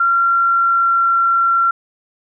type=tone with pitch glide; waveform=sine; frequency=1374 to 1364.5 Hz; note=F6 to F6; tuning=-29 to -41 cents; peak=-11 dBFS; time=0-1.71 s; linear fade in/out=5 ms; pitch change=-12 cents; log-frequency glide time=0.14-1.18 s; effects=none